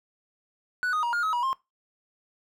triangle tone with pitch steps, 1481 / 1243 / 950 / 1419 / 1278 / 964 / 1061 Hz, F#6 / D#6 / A#5 / F6 / D#6 / B5 / C6, +1 / -2 / +33 / +27 / +46 / -42 / +24 cents, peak -22 dBFS, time 0.83-1.53 s, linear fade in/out 0 ms, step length 100 ms, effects noise-tail reverb RT60 0.2 s tail -20 dB re dry

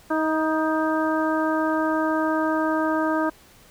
harmonic tone with a mistuned harmonic, 315.3 Hz, D#4, 23 cents sharp, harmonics 1 / 2 / 3 / 4 / 5, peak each -23 / -26 / -28 / -29 / -30 dBFS, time 0.1-3.3 s, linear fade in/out 10 ms, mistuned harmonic 4, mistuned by -27 cents, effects pink hiss -52 dBFS RMS until 3.7 s

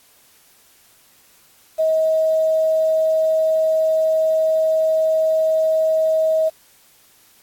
sine tone with quantisation, 636 Hz, D#5, 38 cents sharp, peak -14 dBFS, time 1.78-6.5 s, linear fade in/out 20 ms, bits 7, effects white hiss -53 dBFS RMS until 7.42 s + AAC 64 kbps

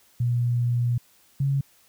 sine tone pair in turn, 120.6 / 138.21 Hz, B2 / C#3, -41 / -5 cents, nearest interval major second, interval 236 cents, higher second, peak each -20 dBFS, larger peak neither, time 0.2-0.98 / 1.4-1.61 s, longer first, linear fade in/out 5 ms, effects white hiss -59 dBFS RMS until 1.88 s

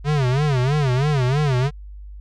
square tone with vibrato, 137.2 Hz, C#3, 17 cents flat, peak -17 dBFS, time 0.04-1.71 s, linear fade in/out 50 ms, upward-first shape sine, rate 3.1 Hz, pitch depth 180 cents each way, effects added 50 Hz sine -34 dBFS peak until 2.2 s + low-pass 5000 Hz 12 dB/octave

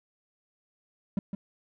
triangle tone with echo, 196 Hz, G3, in tune, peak -22 dBFS, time 1.17-1.19 s, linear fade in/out 2 ms, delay 160 ms, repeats 1, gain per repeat -7 dB, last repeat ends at 1.35 s, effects none

